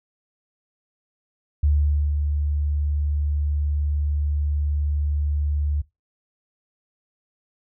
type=tone with ADSR envelope; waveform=sine; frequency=73.42 Hz; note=D2; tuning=in tune; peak=-15 dBFS; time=1.63-5.82 s; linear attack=6 ms; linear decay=490 ms; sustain=-5 dB; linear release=14 ms; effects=noise-tail reverb RT60 0.2 s tail -20 dB re dry